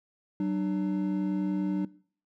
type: tone pair together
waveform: triangle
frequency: 189.25 / 300 Hz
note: F#3 / D4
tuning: +39 / +37 cents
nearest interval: minor sixth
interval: 798 cents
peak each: -27 dBFS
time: 0.4-1.85 s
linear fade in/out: 2 ms
effects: noise-tail reverb RT60 0.5 s tail -21 dB re dry